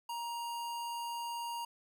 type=tone; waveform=square; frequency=941 Hz; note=A#5; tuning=16 cents sharp; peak=-38 dBFS; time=0.09-1.65 s; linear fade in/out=5 ms; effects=none